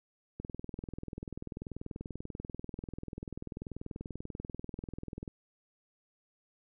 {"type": "click train", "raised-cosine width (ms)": 3, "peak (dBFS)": -27, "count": 101, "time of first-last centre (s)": [0.4, 5.278], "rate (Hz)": 20.5, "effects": []}